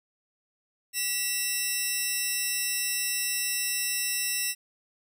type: tone pair together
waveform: 10% pulse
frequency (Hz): 1951.1 / 2700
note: B6 / E7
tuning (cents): -22 / +41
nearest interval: tritone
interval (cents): 563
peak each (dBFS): -24 / -19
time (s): 0.93-4.55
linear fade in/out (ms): 50
effects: none